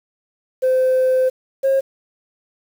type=tone pair in turn; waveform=sine; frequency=516 / 538.8 Hz; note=C5 / C#5; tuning=-24 / -49 cents; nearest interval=minor second; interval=75 cents; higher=second; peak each=-11 dBFS; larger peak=neither; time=0.62-1.3 / 1.63-1.81 s; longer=first; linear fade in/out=20 ms; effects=tanh soft clip ceiling -11 dBFS + 7-bit